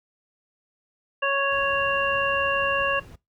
harmonic tone, 554.4 Hz, C#5, in tune, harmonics 1 / 2 / 3 / 5, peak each -26 / -26 / -26 / -26 dBFS, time 1.22-3 s, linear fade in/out 10 ms
brown noise, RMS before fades -40 dBFS, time 1.51-3.16 s, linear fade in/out 10 ms
effects noise-tail reverb RT60 0.2 s tail -20 dB re dry + high-pass 60 Hz 12 dB/octave

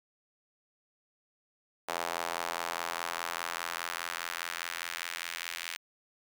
sawtooth tone with high-pass filter sweep, 84.9 Hz, F2, 48 cents flat, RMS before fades -37 dBFS, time 1.88-5.77 s, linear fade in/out 10 ms, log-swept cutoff 730 to 2200 Hz, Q 1.3, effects none

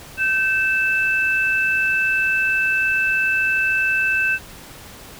sine tone pair together, 1546.8 / 2637 Hz, G6 / E7, -24 / 0 cents, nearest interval major sixth, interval 924 cents, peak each -19 dBFS, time 0.17-4.39 s, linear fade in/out 50 ms, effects pink hiss -40 dBFS RMS until 5.19 s

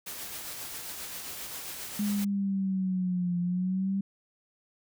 white noise with tremolo, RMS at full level -38 dBFS, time 0.06-2.25 s, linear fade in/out 10 ms, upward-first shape triangle, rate 7.5 Hz, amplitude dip 35%
sine linear two-way sweep, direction down then up, 207.7 to 174.61 to 197.4 Hz, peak -26 dBFS, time 1.99-4.01 s, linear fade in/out 5 ms, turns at 3.39 s
effects none

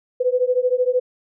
sine beating tone pair, 495 / 508 Hz, B4 / B4, +4 / +49 cents, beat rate 13 Hz, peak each -19 dBFS, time 0.2-1 s, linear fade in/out 10 ms, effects none

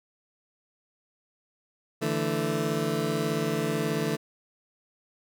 20% pulse chord, D suspended second, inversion none, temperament just, 146.83 / 165.19 / 220.2 Hz, D3 / E3 / A3, 0 / +4 / +2 cents, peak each -26 dBFS, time 2.01-4.17 s, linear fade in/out 20 ms, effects none

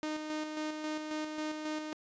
sawtooth tone with tremolo, 307.5 Hz, D#4, 20 cents flat, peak -30 dBFS, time 0.03-1.93 s, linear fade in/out 0 ms, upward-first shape square, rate 3.7 Hz, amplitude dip 40%, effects resampled to 16000 Hz

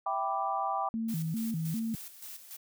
sine chord, E minor seventh, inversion none, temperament equal, 659.3 / 784 / 987.8 / 1174.7 Hz, E5 / G5 / B5 / D6, 0 / 0 / 0 / 0 cents, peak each -38 / -32 / -36 / -34 dBFS, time 0.06-0.89 s, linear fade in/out 5 ms
sine tone with vibrato, 190.8 Hz, G3, 47 cents flat, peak -30 dBFS, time 0.94-1.95 s, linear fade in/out 0 ms, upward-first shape square, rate 2.5 Hz, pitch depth 290 cents each way
blue noise with tremolo, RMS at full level -44 dBFS, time 1.08-2.57 s, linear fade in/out 10 ms, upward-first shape square, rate 3.5 Hz, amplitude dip 60%
effects none

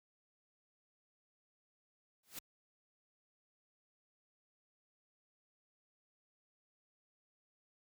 white noise with exponential growth, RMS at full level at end -41 dBFS, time 2.23-2.39 s, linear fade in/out 5 ms, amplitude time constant 33 ms, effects high-pass 60 Hz 12 dB/octave

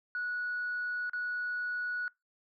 sine tone with dropouts, 1466 Hz, F#6, 16 cents flat, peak -31 dBFS, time 0.15-2.08 s, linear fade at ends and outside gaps 1 ms, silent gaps 1.096-1.133 s, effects noise-tail reverb RT60 0.2 s tail -24 dB re dry + tanh soft clip ceiling -28 dBFS

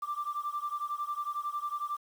sine beating tone pair, 1174.7 / 1185.7 Hz, D6 / D6, 0 / +16 cents, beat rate 11 Hz, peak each -34 / -35 dBFS, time 0.02-1.97 s, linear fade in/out 10 ms, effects tanh soft clip ceiling -26 dBFS + 9-bit

